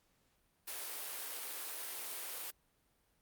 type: high-pass noise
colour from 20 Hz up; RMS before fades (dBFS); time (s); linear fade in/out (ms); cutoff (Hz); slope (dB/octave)
white; -43; 0.67-2.51; 10; 340; 24
effects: pink hiss -75 dBFS RMS until 3.21 s + Opus 48 kbps